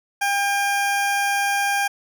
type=tone; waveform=20% pulse; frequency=802 Hz; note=G5; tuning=39 cents sharp; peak=-14 dBFS; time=0.21-1.88 s; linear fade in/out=10 ms; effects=none